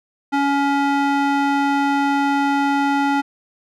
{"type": "tone with band-pass filter", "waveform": "square", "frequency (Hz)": 280.9, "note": "C#4", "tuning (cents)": 23, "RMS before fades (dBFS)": -18, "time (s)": [0.32, 3.22], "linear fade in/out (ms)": 20, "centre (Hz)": 920, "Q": 0.85, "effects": []}